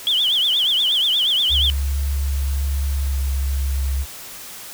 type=tone with vibrato; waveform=sine; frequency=3242 Hz; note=G#7; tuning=42 cents flat; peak=-15 dBFS; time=0.07-1.7 s; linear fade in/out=0 ms; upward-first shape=triangle; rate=8.4 Hz; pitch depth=200 cents each way
type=tone with pitch glide; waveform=sine; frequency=69.3 to 67.83 Hz; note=C#2 to C#2; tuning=0 to -37 cents; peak=-18 dBFS; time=1.49-4.06 s; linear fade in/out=50 ms; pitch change=-37 cents; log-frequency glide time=3.02-3.16 s
effects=white hiss -36 dBFS RMS until 4.73 s